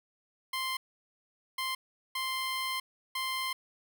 15% pulse tone bursts at uneven times, 1046.5 Hz, C6, in tune, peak -25 dBFS, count 4, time 0.53-0.77 / 1.58-1.75 / 2.15-2.8 / 3.15-3.53 s, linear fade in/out 5 ms, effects none

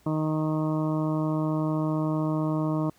harmonic tone, 155.56 Hz, D#3, in tune, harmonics 1 / 2 / 3 / 4 / 5 / 6 / 7 / 8, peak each -27 / -27 / -40 / -34 / -46 / -39 / -38 / -44 dBFS, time 0.06-2.9 s, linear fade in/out 5 ms, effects pink hiss -61 dBFS RMS until 2.98 s

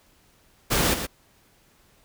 pink noise with echo, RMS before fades -22 dBFS, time 0.7-0.95 s, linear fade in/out 20 ms, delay 120 ms, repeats 1, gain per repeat -8 dB, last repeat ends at 1.07 s, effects pink hiss -60 dBFS RMS until 2.04 s

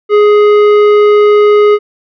sine tone with tanh clipping, 417 Hz, G#4, 7 cents sharp, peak -5 dBFS, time 0.09-1.79 s, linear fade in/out 50 ms, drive 12 dB, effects none

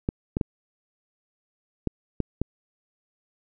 clicks, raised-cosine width 3 ms, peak -11 dBFS, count 6, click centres 0.089 / 0.369 / 0.412 / 1.873 / 2.203 / 2.416 s, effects none

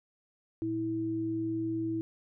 sine tone pair together, 115.1 / 325.6 Hz, A#2 / E4, -22 / -21 cents, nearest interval octave + tritone, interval 1801 cents, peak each -39 / -30 dBFS, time 0.62-2.01 s, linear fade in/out 0 ms, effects none

